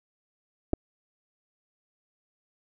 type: clicks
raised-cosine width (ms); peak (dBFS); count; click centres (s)
2; -13; 2; 0.733 / 0.736
effects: none